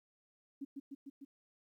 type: tone with echo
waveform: sine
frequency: 277.2 Hz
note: C#4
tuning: in tune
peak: -39 dBFS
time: 0.61-0.65 s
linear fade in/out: 10 ms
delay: 150 ms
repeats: 4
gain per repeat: -2 dB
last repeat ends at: 1.25 s
effects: 13-bit